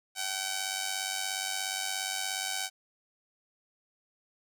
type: tone with amplitude modulation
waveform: 5% pulse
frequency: 761 Hz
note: F#5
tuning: 48 cents sharp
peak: -17 dBFS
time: 0.15-2.7 s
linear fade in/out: 50 ms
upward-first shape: sine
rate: 97 Hz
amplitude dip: 65%
effects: none